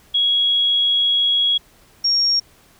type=tone pair in turn; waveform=sine; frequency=3322 / 5560 Hz; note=G#7 / F8; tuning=0 / -9 cents; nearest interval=major sixth; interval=891 cents; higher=second; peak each=-14 dBFS; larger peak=neither; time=0.14-1.58 / 2.04-2.4 s; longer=first; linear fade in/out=10 ms; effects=pink hiss -52 dBFS RMS until 2.79 s